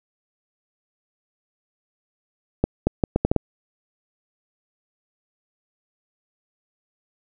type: accelerating click train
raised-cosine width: 2 ms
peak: -4 dBFS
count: 7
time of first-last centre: 2.64-3.363 s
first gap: 230 ms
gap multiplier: 0.73
effects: none